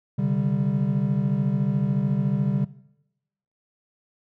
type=chord; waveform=triangle; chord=C suspended second; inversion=none; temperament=equal with one note detuned; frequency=132.95 / 146.83 / 196 Hz; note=C3 / D3 / G3; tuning=+28 / 0 / 0 cents; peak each=-23 dBFS; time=0.18-2.65 s; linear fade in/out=10 ms; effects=noise-tail reverb RT60 0.9 s tail -20 dB re dry